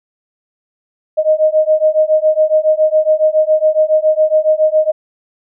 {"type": "beating tone pair", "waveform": "sine", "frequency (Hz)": [618, 625.2], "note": ["D#5", "D#5"], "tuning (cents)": [-12, 8], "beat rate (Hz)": 7.2, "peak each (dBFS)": -12, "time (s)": [1.17, 4.92], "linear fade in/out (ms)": 20, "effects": []}